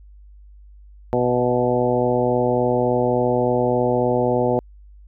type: harmonic tone with a mistuned harmonic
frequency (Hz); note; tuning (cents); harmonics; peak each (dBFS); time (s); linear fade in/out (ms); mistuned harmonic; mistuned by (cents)
123.47; B2; 0; 1 / 2 / 3 / 4 / 5 / 6 / 7; -26 / -24 / -23 / -21 / -24 / -27 / -27; 1.13-4.59; 0; 6; -21
effects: added 50 Hz sine -42 dBFS peak until 5.07 s